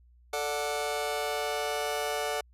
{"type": "chord", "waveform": "sawtooth", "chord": "D major", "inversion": "second", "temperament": "just", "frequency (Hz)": [440.5, 587.3, 734.2], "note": ["A4", "D5", "F#5"], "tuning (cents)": [2, 0, -14], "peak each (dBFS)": -30, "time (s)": [0.33, 2.41], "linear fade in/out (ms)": 5, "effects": ["added 60 Hz sine -56 dBFS peak until 2.53 s", "resampled to 32000 Hz"]}